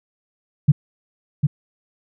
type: tone with echo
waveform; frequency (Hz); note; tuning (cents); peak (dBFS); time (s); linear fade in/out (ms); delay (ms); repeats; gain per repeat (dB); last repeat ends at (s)
sine; 145.1; D3; -21; -7; 0.68-0.72; 10; 750; 1; -5; 1.47
effects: none